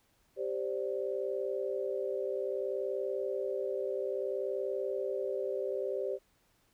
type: chord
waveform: sine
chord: G suspended fourth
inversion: none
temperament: equal with one note detuned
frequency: 392 / 523.3 / 583.9 Hz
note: G4 / C5 / D5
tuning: 0 / 0 / -10 cents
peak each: -35 / -36 / -38 dBFS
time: 0.36-6.19 s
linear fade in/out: 50 ms
effects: pink hiss -71 dBFS RMS until 6.73 s